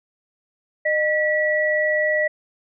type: tone pair together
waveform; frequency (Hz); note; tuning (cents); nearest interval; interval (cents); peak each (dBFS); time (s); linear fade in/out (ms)
sine; 611.7 / 1942; D#5 / B6; -30 / -30; octave + minor sixth; 2000; -20; 0.85-2.28; 10
effects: none